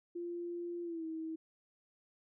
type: tone with pitch glide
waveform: sine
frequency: 346.2 to 321.2 Hz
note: F4 to E4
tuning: -15 to -45 cents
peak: -38 dBFS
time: 0.15-1.36 s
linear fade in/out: 10 ms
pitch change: -130 cents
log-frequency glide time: 0.83-1.05 s
effects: none